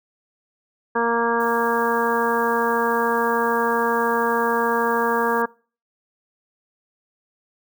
harmonic tone, 233.1 Hz, A#3, in tune, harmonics 1 / 2 / 3 / 4 / 5 / 6 / 7, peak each -27 / -22 / -31 / -23 / -26 / -33 / -26 dBFS, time 0.95-5.46 s, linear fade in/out 10 ms
violet noise, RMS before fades -42 dBFS, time 1.4-5.42 s, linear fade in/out 2 ms
effects noise-tail reverb RT60 0.4 s tail -24 dB re dry

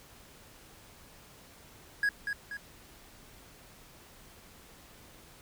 triangle tone with echo, 1658 Hz, G#6, 3 cents flat, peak -23 dBFS, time 2.03-2.09 s, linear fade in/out 2 ms, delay 240 ms, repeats 2, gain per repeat -6 dB, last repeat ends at 2.57 s, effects pink hiss -55 dBFS RMS until 5.41 s

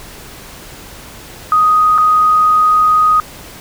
sine tone with dropouts, 1248 Hz, D#6, 5 cents sharp, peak -7 dBFS, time 1.52-3.2 s, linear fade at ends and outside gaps 1 ms, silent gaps 1.979-1.983 s, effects pink hiss -34 dBFS RMS until 3.6 s

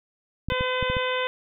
clicks, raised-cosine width 5 ms, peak -17 dBFS, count 6, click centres 0.486 / 0.521 / 0.609 / 0.827 / 0.9 / 0.968 s
harmonic tone, 508 Hz, B4, 49 cents sharp, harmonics 1 / 2 / 3 / 4 / 5 / 6 / 7, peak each -27 / -30 / -32 / -33 / -34 / -35 / -35 dBFS, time 0.5-1.27 s, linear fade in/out 0 ms
effects none

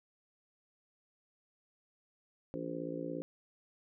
harmonic tone with a mistuned harmonic, 57.3 Hz, A#1, 29 cents flat, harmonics 3 / 4 / 5 / 6 / 7 / 8 / 9, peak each -45 / -51 / -41 / -45 / -47 / -48 / -43 dBFS, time 2.54-3.22 s, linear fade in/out 0 ms, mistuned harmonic 3, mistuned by -85 cents, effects none

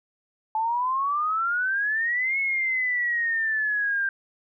sine exponential two-way sweep, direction up then down, 866 to 2197 to 1578 Hz, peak -22 dBFS, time 0.55-4.09 s, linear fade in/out 2 ms, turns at 2.39 s, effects none

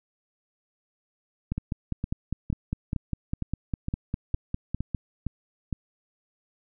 two click trains, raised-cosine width 5 ms, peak -16 / -15 dBFS, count 10 / 18, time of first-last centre 1.58-5.727 / 1.52-4.947 s, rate 2.17 / 4.96 Hz, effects none

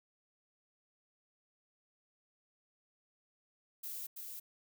violet noise with echo, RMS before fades -43 dBFS, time 3.83-4.07 s, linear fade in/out 10 ms, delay 330 ms, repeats 1, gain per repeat -3 dB, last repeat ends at 4.4 s, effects none

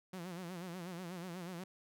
sawtooth tone with vibrato, 177.3 Hz, F3, 26 cents sharp, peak -39 dBFS, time 0.13-1.64 s, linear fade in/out 5 ms, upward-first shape sine, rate 8.2 Hz, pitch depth 110 cents each way, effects none

